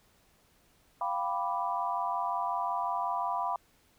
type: chord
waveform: sine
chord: G dominant seventh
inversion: third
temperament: equal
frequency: 698.5 / 784 / 987.8 / 1174.7 Hz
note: F5 / G5 / B5 / D6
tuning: 0 / 0 / 0 / 0 cents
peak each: -35 / -36 / -32 / -37 dBFS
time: 1.01-3.56 s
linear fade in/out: 2 ms
effects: pink hiss -66 dBFS RMS until 3.98 s